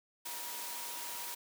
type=tone in noise; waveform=sine; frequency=955 Hz; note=A#5; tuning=42 cents sharp; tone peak=-49 dBFS; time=0.25-1.35 s; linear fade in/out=10 ms; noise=white; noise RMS=-42 dBFS; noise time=0.25-1.35 s; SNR=-10 dB; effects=high-pass 300 Hz 12 dB/octave